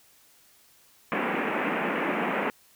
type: band-pass noise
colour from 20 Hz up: pink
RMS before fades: -28 dBFS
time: 1.12-2.5 s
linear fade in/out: 0 ms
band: 190 to 2600 Hz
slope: 48 dB/octave
effects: white hiss -59 dBFS RMS until 2.75 s